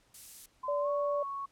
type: noise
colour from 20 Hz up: violet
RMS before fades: -43 dBFS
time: 0.14-0.46 s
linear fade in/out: 5 ms
type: tone with pitch glide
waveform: sine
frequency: 1028 to 1108.2 Hz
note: C6 to C#6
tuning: -31 to -1 cents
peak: -35 dBFS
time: 0.63-1.46 s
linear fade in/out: 10 ms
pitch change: +130 cents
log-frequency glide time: 0.8-0.89 s
type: tone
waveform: sine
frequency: 579 Hz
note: D5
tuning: 25 cents flat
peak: -29 dBFS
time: 0.68-1.23 s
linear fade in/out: 5 ms
effects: pink hiss -68 dBFS RMS until 1.51 s + low-pass 10000 Hz 12 dB/octave